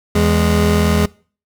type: tone pair together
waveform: 25% pulse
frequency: 82.41 / 207.1 Hz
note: E2 / G#3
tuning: 0 / -5 cents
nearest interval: octave + major third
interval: 1595 cents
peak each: -11 dBFS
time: 0.15-1.06 s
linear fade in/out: 5 ms
effects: noise-tail reverb RT60 0.4 s tail -23 dB re dry